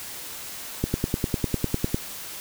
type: click train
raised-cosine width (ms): 3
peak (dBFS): -9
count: 12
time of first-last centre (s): 0.84-1.944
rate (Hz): 9.96
effects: white hiss -37 dBFS RMS until 2.4 s